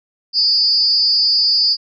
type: tone with amplitude modulation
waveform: sine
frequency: 4788 Hz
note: D8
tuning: 33 cents sharp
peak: -7 dBFS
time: 0.33-1.77 s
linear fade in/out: 50 ms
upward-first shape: sine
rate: 293 Hz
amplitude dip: 100%
effects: none